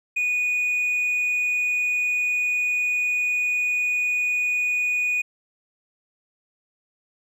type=tone with hard clipping; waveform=sine; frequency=2468 Hz; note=D#7; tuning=15 cents flat; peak=-21 dBFS; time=0.16-5.22 s; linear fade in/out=10 ms; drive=2 dB; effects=none